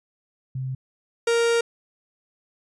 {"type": "tone pair in turn", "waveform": ["sine", "45% pulse"], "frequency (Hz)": [130.81, 466.2], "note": ["C3", "A#4"], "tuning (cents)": [0, 0], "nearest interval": "octave + minor seventh", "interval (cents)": 2200, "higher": "second", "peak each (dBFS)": [-26, -18], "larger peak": "second", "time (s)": [[0.55, 0.75], [1.27, 1.61]], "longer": "second", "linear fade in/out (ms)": 5, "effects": ["resampled to 22050 Hz"]}